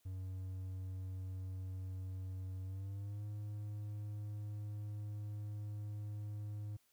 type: tone with pitch glide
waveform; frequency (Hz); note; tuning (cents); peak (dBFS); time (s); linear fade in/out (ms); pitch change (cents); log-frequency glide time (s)
triangle; 93.6 to 104.46; F#2 to G#2; +20 to +11; -39; 0.05-6.77; 10; +191; 2.63-3.24
effects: white hiss -75 dBFS RMS until 6.92 s